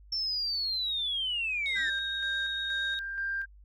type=linear sweep; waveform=sine; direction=down; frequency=5420 to 1734 Hz; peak=-28 dBFS; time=0.12-1.9 s; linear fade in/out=5 ms
type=tone with vibrato; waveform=sine; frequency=3744 Hz; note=A#7; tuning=7 cents sharp; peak=-32 dBFS; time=1.66-2.99 s; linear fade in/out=0 ms; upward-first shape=sine; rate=8.7 Hz; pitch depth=10 cents each way
type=tone with tremolo; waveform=sine; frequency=1589 Hz; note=G6; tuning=23 cents sharp; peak=-29 dBFS; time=1.75-3.46 s; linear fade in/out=20 ms; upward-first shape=square; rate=2.1 Hz; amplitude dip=40%
effects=tanh soft clip ceiling -22 dBFS + added 50 Hz sine -51 dBFS peak until 3.64 s